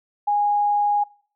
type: tone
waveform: sine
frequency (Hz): 824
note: G#5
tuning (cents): -14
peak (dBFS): -17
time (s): 0.27-1.04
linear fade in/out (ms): 10
effects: noise-tail reverb RT60 0.5 s tail -24 dB re dry